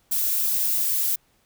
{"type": "noise", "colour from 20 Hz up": "violet", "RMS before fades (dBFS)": -23, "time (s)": [0.11, 1.16], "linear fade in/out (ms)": 10, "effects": ["pink hiss -64 dBFS RMS until 1.45 s"]}